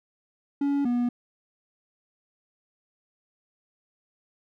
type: tone pair in turn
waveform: triangle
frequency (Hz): 282.4 / 242.5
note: C#4 / B3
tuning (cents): +32 / -31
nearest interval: minor third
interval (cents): 263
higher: first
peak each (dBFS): -20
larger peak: neither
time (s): 0.61-0.85 / 0.85-1.09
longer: neither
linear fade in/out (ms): 5
effects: none